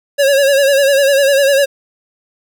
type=tone with vibrato; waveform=square; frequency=554.4 Hz; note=C#5; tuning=in tune; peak=-9 dBFS; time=0.18-1.66 s; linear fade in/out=20 ms; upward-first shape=sine; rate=10 Hz; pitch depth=62 cents each way; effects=none